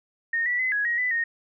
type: tone with pitch steps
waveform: sine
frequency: 1845 / 1955 / 2031 / 1668 / 1890 / 1995 / 1855 Hz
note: A#6 / B6 / B6 / G#6 / A#6 / B6 / A#6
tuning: -18 / -18 / +48 / +7 / +23 / +17 / -9 cents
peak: -22 dBFS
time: 0.33-1.24 s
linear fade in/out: 5 ms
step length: 130 ms
effects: none